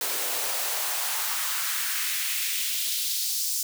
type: noise with high-pass filter sweep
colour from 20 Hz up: white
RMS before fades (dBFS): -28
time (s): 0.01-3.63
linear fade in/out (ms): 2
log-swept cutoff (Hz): 380 to 5700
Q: 1.6
effects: none